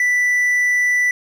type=tone; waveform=triangle; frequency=1975.5 Hz; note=B6; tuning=in tune; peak=-12 dBFS; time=0-1.11 s; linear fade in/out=2 ms; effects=none